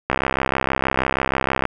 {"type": "click train", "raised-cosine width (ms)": 0.5, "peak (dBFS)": -3, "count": 104, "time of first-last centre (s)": [0.1, 1.654], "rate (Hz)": 66.3, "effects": []}